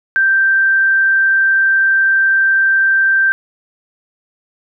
sine tone, 1568 Hz, G6, in tune, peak -9 dBFS, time 0.16-3.32 s, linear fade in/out 0 ms, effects none

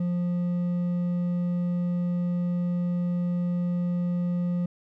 triangle tone with hard clipping, 176.1 Hz, F3, 15 cents sharp, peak -25 dBFS, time 0-4.66 s, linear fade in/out 5 ms, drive 7 dB, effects none

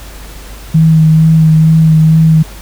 sine tone with vibrato, 159 Hz, D#3, 38 cents sharp, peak -3 dBFS, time 0.74-2.43 s, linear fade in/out 10 ms, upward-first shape sine, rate 2.2 Hz, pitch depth 18 cents each way, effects added 50 Hz sine -28 dBFS peak until 2.61 s + pink hiss -33 dBFS RMS until 2.61 s

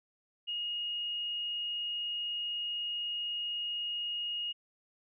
sine tone, 2868 Hz, F7, 45 cents sharp, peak -33 dBFS, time 0.47-4.53 s, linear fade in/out 20 ms, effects none

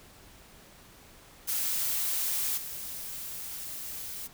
blue noise with level steps, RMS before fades -30 / -39 dBFS, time 1.47-4.28 s, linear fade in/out 20 ms, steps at 2.57 s, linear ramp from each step 10 ms, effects pink hiss -54 dBFS RMS until 4.33 s

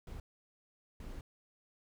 brown noise bursts at uneven times, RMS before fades -45 dBFS, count 2, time 0.07-0.2 / 1-1.21 s, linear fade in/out 2 ms, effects none

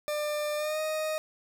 40% pulse tone with pitch glide, 597 to 622.7 Hz, D5 to D#5, +28 to +1 cents, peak -28 dBFS, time 0.08-1.18 s, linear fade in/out 0 ms, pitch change +73 cents, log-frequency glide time 0.55-0.8 s, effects none

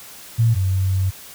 sine tone pair in turn, 114.5 / 94.68 Hz, A#2 / F#2, -31 / +40 cents, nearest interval minor third, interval 329 cents, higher first, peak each -12 / -16 dBFS, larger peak first, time 0.38-0.55 / 0.55-1.11 s, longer second, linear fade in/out 20 ms, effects white hiss -40 dBFS RMS until 1.34 s

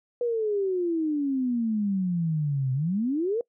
sine exponential two-way sweep, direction down then up, 489.1 to 127.6 to 489.1 Hz, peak -23 dBFS, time 0.21-3.41 s, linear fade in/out 2 ms, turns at 2.73 s, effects noise-tail reverb RT60 0.1 s tail -24 dB re dry

